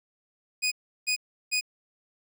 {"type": "tone bursts", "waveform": "20% pulse", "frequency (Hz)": 2486, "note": "D#7", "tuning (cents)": -2, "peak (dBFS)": -19, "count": 3, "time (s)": [0.62, 1.611], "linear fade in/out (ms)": 20, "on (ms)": 97, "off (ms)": 350, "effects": []}